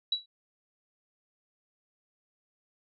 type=tone with exponential decay; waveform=sine; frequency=3914 Hz; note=B7; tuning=16 cents flat; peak=-22 dBFS; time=0.12-0.26 s; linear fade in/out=5 ms; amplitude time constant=29 ms; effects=none